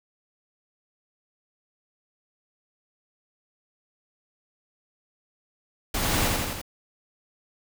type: noise with echo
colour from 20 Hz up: pink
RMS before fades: -27 dBFS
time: 5.94-6.28 s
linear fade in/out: 5 ms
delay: 84 ms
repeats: 4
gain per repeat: -2 dB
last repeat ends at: 6.616 s
effects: none